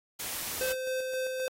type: noise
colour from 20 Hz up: white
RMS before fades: -36 dBFS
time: 0.19-0.73 s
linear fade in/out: 10 ms
type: tone with tremolo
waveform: square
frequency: 517 Hz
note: C5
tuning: 21 cents flat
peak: -30 dBFS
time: 0.61-1.48 s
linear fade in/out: 0 ms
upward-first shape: square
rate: 3.8 Hz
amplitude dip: 30%
effects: AAC 48 kbps